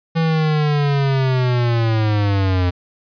square linear sweep, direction down, 164.81 to 88.2 Hz, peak -15 dBFS, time 0.15-2.71 s, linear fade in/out 20 ms, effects resampled to 11025 Hz

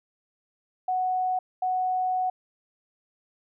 sine tone bursts at uneven times, 740 Hz, F#5, in tune, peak -23 dBFS, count 2, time 0.88-1.39 / 1.62-2.3 s, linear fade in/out 5 ms, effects none

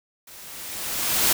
white noise with level ramp, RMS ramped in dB -45 to -18 dBFS, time 0.27-1.33 s, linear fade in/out 5 ms, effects none

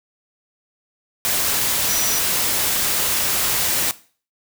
sine tone in noise, 5860 Hz, F#8, 18 cents flat, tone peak -25 dBFS, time 1.89-2.19 s, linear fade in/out 0 ms, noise white, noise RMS -20 dBFS, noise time 1.25-3.91 s, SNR -8 dB, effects noise-tail reverb RT60 0.4 s tail -17 dB re dry

